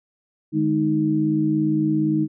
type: tone cluster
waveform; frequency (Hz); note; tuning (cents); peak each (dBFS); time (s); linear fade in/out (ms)
sine; 151.3 / 208.7 / 312.5; D#3 / G#3 / D#4; -48 / +9 / +8; -24 / -25 / -19; 0.52-2.28; 50
effects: none